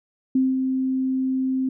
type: tone with ADSR envelope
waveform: sine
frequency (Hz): 261.6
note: C4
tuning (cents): 0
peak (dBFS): -15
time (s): 0.35-1.69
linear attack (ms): 5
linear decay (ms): 200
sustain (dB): -5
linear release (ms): 4
effects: none